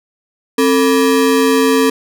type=ring-modulated tone; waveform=square; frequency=357.2 Hz; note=F4; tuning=39 cents sharp; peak=-7 dBFS; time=0.58-1.9 s; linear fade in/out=5 ms; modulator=90 Hz; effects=none